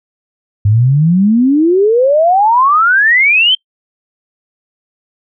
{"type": "exponential sweep", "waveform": "sine", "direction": "up", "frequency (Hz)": [99.3, 3167], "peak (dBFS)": -6, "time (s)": [0.65, 3.55], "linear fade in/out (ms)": 5, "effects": ["noise-tail reverb RT60 0.1 s tail -24 dB re dry"]}